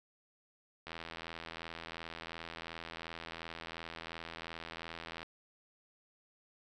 click train, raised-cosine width 0.3 ms, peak -27 dBFS, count 362, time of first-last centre 0.87-5.23 s, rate 82.8 Hz, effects none

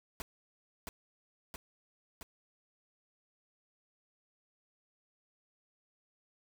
pink noise with echo, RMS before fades -41 dBFS, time 0.2-0.22 s, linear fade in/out 0 ms, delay 670 ms, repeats 3, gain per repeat -2 dB, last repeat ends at 2.23 s, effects none

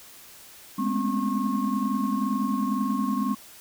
sine tone cluster, 207.1 / 217.4 / 250.9 / 273 / 1084 Hz, G#3 / A3 / B3 / C#4 / C#6, -5 / -21 / +28 / -26 / -39 cents, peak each -27 / -33 / -28 / -30 / -30 dBFS, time 0.78-3.35 s, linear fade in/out 10 ms, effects tanh soft clip ceiling -13 dBFS + white hiss -48 dBFS RMS until 3.6 s

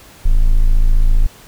triangle tone, 27.5 Hz, A0, in tune, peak -5 dBFS, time 0.25-1.27 s, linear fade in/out 10 ms, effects pink hiss -42 dBFS RMS until 1.47 s

